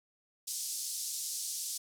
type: band-pass noise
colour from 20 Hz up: pink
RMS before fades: -38 dBFS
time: 0.47-1.78 s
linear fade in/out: 10 ms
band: 5000 to 12000 Hz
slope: 24 dB/octave
effects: none